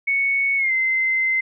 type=tone with pitch glide; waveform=sine; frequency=2217 to 2069 Hz; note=C#7 to C7; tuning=0 to -20 cents; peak=-17 dBFS; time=0.07-1.41 s; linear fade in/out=10 ms; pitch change=-120 cents; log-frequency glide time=0.57-0.72 s; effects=none